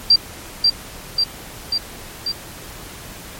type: tone with echo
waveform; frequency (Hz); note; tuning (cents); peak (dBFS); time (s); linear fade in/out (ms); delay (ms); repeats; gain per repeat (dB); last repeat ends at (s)
sine; 4717; D8; +7; -7; 0.1-0.16; 5; 540; 4; -3; 2.32
effects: pink hiss -36 dBFS RMS until 3.39 s + MP3 64 kbps